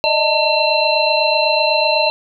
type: tone cluster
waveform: sine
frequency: 602 / 630 / 896 / 2715 / 4073 Hz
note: D5 / D#5 / A5 / F7 / C8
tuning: +43 / +21 / +31 / -50 / -47 cents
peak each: -19 dBFS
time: 0.04-2.1 s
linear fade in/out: 0 ms
effects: none